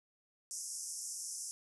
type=band-pass noise; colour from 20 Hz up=pink; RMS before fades=-43 dBFS; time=0.51-1.51 s; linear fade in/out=0 ms; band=5300 to 11000 Hz; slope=96 dB/octave; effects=none